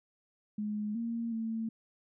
sine tone with pitch steps, 210.3 / 231.5 / 224.5 Hz, G#3 / A#3 / A3, +22 / -12 / +35 cents, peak -32 dBFS, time 0.58-1.69 s, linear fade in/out 5 ms, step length 370 ms, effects none

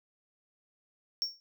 triangle tone with exponential decay, 5490 Hz, F8, 31 cents flat, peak -24 dBFS, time 1.22-1.4 s, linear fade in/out 0 ms, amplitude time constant 39 ms, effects none

